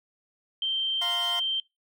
sine tone, 3136 Hz, G7, in tune, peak -25 dBFS, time 0.62-1.6 s, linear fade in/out 2 ms
30% pulse chord, F suspended fourth, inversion none, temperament equal, 698.5 / 932.3 / 1046.5 Hz, F5 / Bb5 / C6, 0 / 0 / 0 cents, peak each -33 / -37 / -34 dBFS, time 1.01-1.4 s, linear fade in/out 10 ms
effects noise-tail reverb RT60 0.2 s tail -23 dB re dry

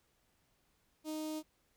sawtooth tone with notch filter, 310 Hz, D#4, 6 cents flat, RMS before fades -40 dBFS, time 1.04-1.43 s, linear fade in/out 50 ms, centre 1700 Hz, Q 0.58, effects pink hiss -75 dBFS RMS until 1.76 s

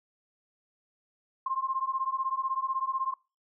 sine beating tone pair, 1053 / 1069 Hz, C6 / C6, +11 / +37 cents, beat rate 16 Hz, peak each -31 dBFS, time 1.46-3.14 s, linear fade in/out 5 ms, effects noise-tail reverb RT60 0.3 s tail -24 dB re dry

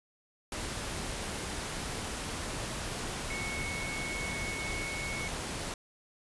sine tone in noise, 2205 Hz, C#7, 10 cents flat, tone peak -37 dBFS, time 3.3-5.28 s, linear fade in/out 2 ms, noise pink, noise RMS -37 dBFS, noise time 0.52-5.74 s, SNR -3 dB, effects resampled to 24000 Hz

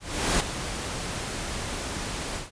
pink noise with ADSR envelope, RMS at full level -22 dBFS, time 0-2.51 s, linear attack 400 ms, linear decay 11 ms, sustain -10 dB, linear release 150 ms, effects resampled to 22050 Hz

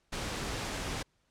pink noise, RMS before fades -36 dBFS, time 0.12-1.03 s, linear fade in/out 10 ms, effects pink hiss -74 dBFS RMS until 1.3 s + low-pass 8000 Hz 12 dB/octave

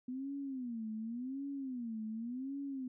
sine tone with vibrato, 246.9 Hz, B3, in tune, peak -38 dBFS, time 0.08-2.88 s, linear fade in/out 5 ms, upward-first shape sine, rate 0.89 Hz, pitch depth 220 cents each way, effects none

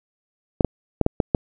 clicks, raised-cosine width 2 ms, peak -3 dBFS, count 6, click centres 0.608 / 0.647 / 1.013 / 1.064 / 1.202 / 1.348 s, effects none

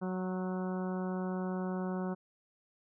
harmonic tone with a mistuned harmonic, 185 Hz, F#3, in tune, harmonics 1 / 2 / 3 / 4 / 5 / 6 / 7 / 8, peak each -34 / -40 / -44 / -46 / -48 / -50 / -51 / -52 dBFS, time 0.01-2.15 s, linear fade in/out 20 ms, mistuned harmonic 6, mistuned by -22 cents, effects none

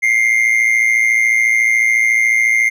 triangle tone with amplitude modulation, 2109 Hz, C7, 13 cents sharp, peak -6 dBFS, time 0.02-2.7 s, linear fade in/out 20 ms, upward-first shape sine, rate 114 Hz, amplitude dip 65%, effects none

